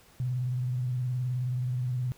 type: tone with vibrato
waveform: sine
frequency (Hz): 125.5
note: B2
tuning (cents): +28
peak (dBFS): -27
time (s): 0.2-2.12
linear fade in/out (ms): 0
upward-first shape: triangle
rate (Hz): 19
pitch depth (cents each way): 70
effects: pink hiss -58 dBFS RMS until 2.17 s